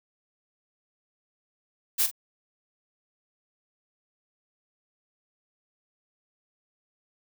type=noise with echo; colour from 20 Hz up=blue; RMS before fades=-23 dBFS; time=1.98-2.07 s; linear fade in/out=20 ms; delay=44 ms; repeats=1; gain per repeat=-11 dB; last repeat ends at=2.114 s; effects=none